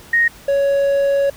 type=tone pair in turn; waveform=sine / triangle; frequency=1864.7 / 557.8 Hz; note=A#6 / C#5; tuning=0 / +11 cents; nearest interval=octave + major sixth; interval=2089 cents; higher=first; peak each=-11 dBFS; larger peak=neither; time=0.13-0.28 / 0.48-1.3 s; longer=second; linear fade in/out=5 ms; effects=pink hiss -42 dBFS RMS until 1.36 s